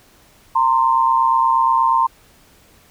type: tone pair together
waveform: sine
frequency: 918.1 / 1046.5 Hz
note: A#5 / C6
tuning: -27 / 0 cents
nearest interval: major second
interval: 227 cents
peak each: -15 / -15 dBFS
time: 0.55-2.07 s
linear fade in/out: 10 ms
effects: pink hiss -51 dBFS RMS until 2.9 s